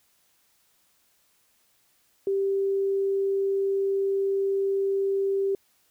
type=tone; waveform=sine; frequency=392 Hz; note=G4; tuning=in tune; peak=-22 dBFS; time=2.27-5.55 s; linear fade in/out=2 ms; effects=white hiss -66 dBFS RMS until 5.9 s